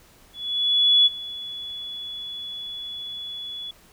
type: tone with ADSR envelope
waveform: sine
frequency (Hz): 3407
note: G#7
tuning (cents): +44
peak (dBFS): -12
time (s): 0.33-3.71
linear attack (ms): 730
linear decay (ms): 26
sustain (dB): -19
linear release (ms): 4
effects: pink hiss -54 dBFS RMS until 3.92 s